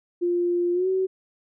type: tone with pitch glide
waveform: sine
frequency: 350 to 377.3 Hz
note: F4 to F#4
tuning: +4 to +34 cents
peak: -20 dBFS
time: 0.21-1.07 s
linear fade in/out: 20 ms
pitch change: +130 cents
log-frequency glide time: 0.73-0.88 s
effects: none